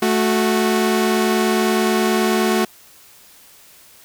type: tone pair together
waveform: sawtooth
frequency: 219 / 368.6 Hz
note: A3 / F#4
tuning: -8 / -7 cents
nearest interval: major sixth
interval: 901 cents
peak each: -14 dBFS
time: 0.02-2.65 s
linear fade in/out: 5 ms
effects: white hiss -47 dBFS RMS until 4.04 s